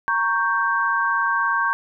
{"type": "chord", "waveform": "sine", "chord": "G diminished", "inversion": "first", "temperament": "equal", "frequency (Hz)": [932.3, 1108.7, 1568], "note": ["Bb5", "Db6", "G6"], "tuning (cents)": [0, 0, 0], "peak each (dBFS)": [-25, -22, -21], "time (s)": [0.08, 1.73], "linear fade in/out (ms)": 0, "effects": []}